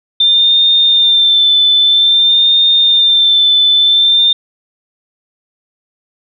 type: tone with vibrato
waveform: sine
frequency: 3579 Hz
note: A7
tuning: 29 cents sharp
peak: -6 dBFS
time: 0.2-4.33 s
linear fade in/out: 5 ms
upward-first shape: sine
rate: 0.51 Hz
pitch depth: 31 cents each way
effects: none